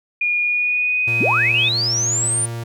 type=tone with pitch glide; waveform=sine; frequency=2434 to 2543 Hz; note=D#7 to D#7; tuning=-39 to +37 cents; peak=-16 dBFS; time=0.21-1.69 s; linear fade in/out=5 ms; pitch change=+76 cents; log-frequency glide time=0.42-1.5 s
type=tone; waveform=45% pulse; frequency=116.54 Hz; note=A#2; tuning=in tune; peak=-25 dBFS; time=1.07-2.64 s; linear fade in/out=10 ms
type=linear sweep; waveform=sine; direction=up; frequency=130.81 to 9380 Hz; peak=-17 dBFS; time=1.2-2.46 s; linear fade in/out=10 ms
effects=none